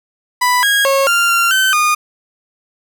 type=tone with pitch steps; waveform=30% pulse; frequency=990 / 1640 / 546 / 1392 / 1381 / 1536 / 1222 Hz; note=B5 / G#6 / C#5 / F6 / F6 / G6 / D#6; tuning=+4 / -22 / -26 / -6 / -20 / -36 / -32 cents; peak=-8 dBFS; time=0.41-1.95 s; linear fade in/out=10 ms; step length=220 ms; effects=none